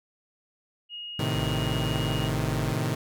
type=tone; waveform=sine; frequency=2870 Hz; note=F7; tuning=47 cents sharp; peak=-35 dBFS; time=0.89-2.31 s; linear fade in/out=50 ms
type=chord; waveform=sawtooth; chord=A diminished; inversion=none; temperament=equal; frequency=110 / 130.81 / 155.56 Hz; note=A2 / C3 / Eb3; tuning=0 / 0 / 0 cents; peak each=-26 dBFS; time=1.19-2.95 s; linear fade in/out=5 ms
type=linear sweep; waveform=sine; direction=down; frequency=56.5 to 48.84 Hz; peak=-35 dBFS; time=1.34-2.73 s; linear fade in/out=10 ms
effects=none